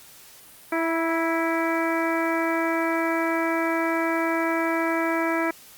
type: harmonic tone with a mistuned harmonic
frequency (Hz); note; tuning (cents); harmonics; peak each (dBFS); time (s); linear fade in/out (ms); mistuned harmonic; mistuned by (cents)
329.6; E4; 0; 1 / 2 / 3 / 4 / 5 / 6 / 7; -25 / -28 / -30 / -31 / -32 / -33 / -33; 0.72-5.51; 5; 3; -22
effects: white hiss -48 dBFS RMS until 5.77 s + Opus 48 kbps